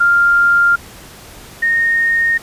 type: tone pair in turn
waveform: sine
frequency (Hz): 1396.9 / 1847.2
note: F6 / A#6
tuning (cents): 0 / -16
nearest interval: perfect fourth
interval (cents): 484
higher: second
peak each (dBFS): -8 / -11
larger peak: first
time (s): 0-0.76 / 1.62-2.38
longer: neither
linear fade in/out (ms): 10
effects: pink hiss -37 dBFS RMS until 2.42 s + resampled to 32000 Hz